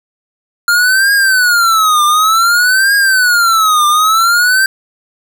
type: tone with vibrato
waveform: square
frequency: 1396.9 Hz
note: F6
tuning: in tune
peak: -8 dBFS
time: 0.68-4.66 s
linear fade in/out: 2 ms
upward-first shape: triangle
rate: 0.55 Hz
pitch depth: 280 cents each way
effects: none